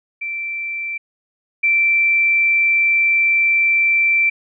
sine tone pair in turn, 2342 / 2342 Hz, D7 / D7, -5 / -5 cents, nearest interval unison, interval 0 cents, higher neither, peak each -22 / -12 dBFS, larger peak second, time 0.21-0.98 / 1.63-4.3 s, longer second, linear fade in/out 10 ms, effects none

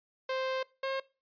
sawtooth tone pair in turn, 523.3 / 536.2 Hz, C5 / C5, 0 / +42 cents, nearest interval unison, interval 42 cents, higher second, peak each -27 dBFS, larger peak neither, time 0.29-0.63 / 0.83-1 s, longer first, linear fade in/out 5 ms, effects noise-tail reverb RT60 0.3 s tail -21 dB re dry + resampled to 11025 Hz

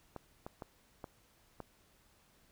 clicks, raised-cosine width 1 ms, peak -29 dBFS, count 5, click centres 0.163 / 0.465 / 0.622 / 1.042 / 1.603 s, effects pink hiss -68 dBFS RMS until 2.51 s

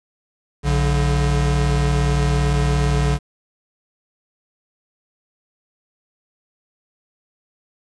square tone pair together, 60.38 / 143.6 Hz, B1 / D3, -38 / -39 cents, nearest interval octave + minor third, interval 1499 cents, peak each -19 dBFS, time 0.63-3.19 s, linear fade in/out 50 ms, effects resampled to 22050 Hz + 7-bit

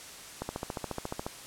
click train, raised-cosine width 1 ms, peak -19 dBFS, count 13, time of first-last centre 0.42-1.265 s, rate 14.2 Hz, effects white hiss -46 dBFS RMS until 1.46 s + low-pass 10000 Hz 12 dB/octave

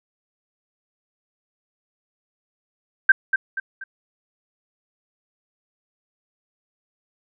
sine tone with echo, 1568 Hz, G6, in tune, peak -7 dBFS, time 3.09-3.12 s, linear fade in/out 5 ms, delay 240 ms, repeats 3, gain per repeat -8 dB, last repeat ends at 3.84 s, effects none

